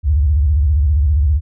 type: tone with vibrato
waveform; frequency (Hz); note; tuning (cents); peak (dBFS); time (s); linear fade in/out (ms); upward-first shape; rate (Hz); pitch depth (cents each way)
sine; 73; D2; -10; -10; 0.03-1.41; 50; square; 15; 170
effects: none